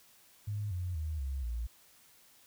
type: tone with pitch steps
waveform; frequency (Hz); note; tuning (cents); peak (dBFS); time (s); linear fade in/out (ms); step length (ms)
sine; 103.83 / 89.87 / 77.78 / 67.33 / 58.27; G#2 / F#2 / D#2 / C#2 / A#1; 0 / -50 / 0 / -50 / 0; -33; 0.47-1.67; 10; 240
effects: white hiss -62 dBFS RMS until 2.46 s